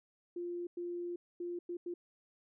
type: tone bursts at uneven times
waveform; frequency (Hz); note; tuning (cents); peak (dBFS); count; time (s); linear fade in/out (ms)
sine; 349.2; F4; 0; -37; 5; 0.36-0.67 / 0.77-1.16 / 1.4-1.59 / 1.69-1.77 / 1.86-1.94; 5
effects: none